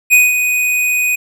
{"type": "tone with ADSR envelope", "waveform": "square", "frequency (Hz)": 2489, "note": "D#7", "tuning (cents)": 0, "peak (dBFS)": -5, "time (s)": [0.1, 1.16], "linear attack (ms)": 32, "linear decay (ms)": 190, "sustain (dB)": -8, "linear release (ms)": 12, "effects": []}